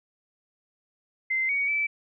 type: tone with pitch steps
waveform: sine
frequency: 2075 / 2245 / 2314 Hz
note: C7 / C#7 / D7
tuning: -15 / +21 / -26 cents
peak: -23 dBFS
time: 1.3-1.87 s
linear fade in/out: 10 ms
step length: 190 ms
effects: none